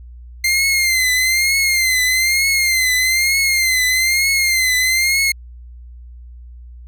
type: tone with vibrato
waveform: sawtooth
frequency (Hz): 2093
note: C7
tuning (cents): 0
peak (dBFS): -10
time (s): 0.44-5.32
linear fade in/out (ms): 5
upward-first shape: triangle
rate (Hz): 1.1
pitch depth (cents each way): 81
effects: added 60 Hz sine -34 dBFS peak until 6.87 s